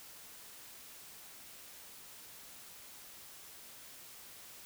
silence, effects white hiss -53 dBFS RMS until 4.65 s

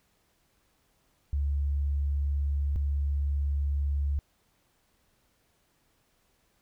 sine tone pair in turn, 71 / 71 Hz, C#2 / C#2, +42 / +42 cents, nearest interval unison, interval 0 cents, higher neither, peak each -25 dBFS, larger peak neither, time 1.33-2.76 / 2.76-4.19 s, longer neither, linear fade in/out 0 ms, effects pink hiss -70 dBFS RMS until 6.61 s

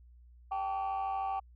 sine tone cluster, 778 / 871 / 1146 Hz, G5 / A5 / D6, -13 / -18 / -43 cents, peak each -31 / -39 / -38 dBFS, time 0.51-1.4 s, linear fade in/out 10 ms, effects tanh soft clip ceiling -28 dBFS + added 60 Hz sine -54 dBFS peak until 1.55 s

